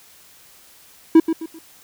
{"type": "tone with echo", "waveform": "triangle", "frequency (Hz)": 324.7, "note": "E4", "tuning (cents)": -26, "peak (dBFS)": -4, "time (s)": [1.15, 1.2], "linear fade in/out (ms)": 5, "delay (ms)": 130, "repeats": 3, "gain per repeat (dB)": -10, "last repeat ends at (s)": 1.59, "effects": ["white hiss -49 dBFS RMS until 1.83 s"]}